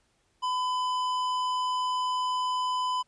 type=tone with tanh clipping; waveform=triangle; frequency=1006 Hz; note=B5; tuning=32 cents sharp; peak=-28 dBFS; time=0.42-3.03 s; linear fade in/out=20 ms; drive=17 dB; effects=pink hiss -70 dBFS RMS until 3.07 s + resampled to 22050 Hz